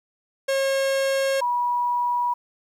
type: tone pair in turn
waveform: 45% pulse / sine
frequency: 542 / 969.9 Hz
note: C#5 / B5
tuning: -39 / -32 cents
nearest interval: minor seventh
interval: 1007 cents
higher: second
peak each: -20 dBFS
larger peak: neither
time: 0.48-1.41 / 1.41-2.34 s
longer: neither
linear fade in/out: 10 ms
effects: low-pass 11000 Hz 12 dB/octave + 9-bit